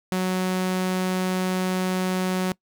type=tone; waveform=sawtooth; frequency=185 Hz; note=F#3; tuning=in tune; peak=-18 dBFS; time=0.12-2.52 s; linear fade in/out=0 ms; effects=noise-tail reverb RT60 0.1 s tail -23 dB re dry